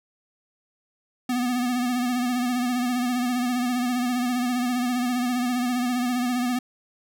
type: tone with vibrato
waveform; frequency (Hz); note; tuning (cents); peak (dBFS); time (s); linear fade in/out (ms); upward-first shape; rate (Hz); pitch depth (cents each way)
square; 246.9; B3; 0; -23; 1.29-6.59; 5; sine; 15; 46
effects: none